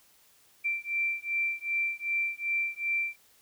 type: beating tone pair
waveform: sine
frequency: 2349 / 2351.6 Hz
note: D7 / D7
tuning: 0 / +2 cents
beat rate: 2.6 Hz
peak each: -31 dBFS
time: 0.64-3.16 s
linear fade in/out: 20 ms
effects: white hiss -62 dBFS RMS until 3.41 s